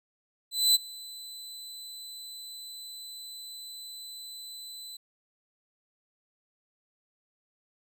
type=tone with ADSR envelope; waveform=sawtooth; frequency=4013 Hz; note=B7; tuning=27 cents sharp; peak=-15 dBFS; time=0.51-4.97 s; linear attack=240 ms; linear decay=22 ms; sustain=-23 dB; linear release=7 ms; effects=none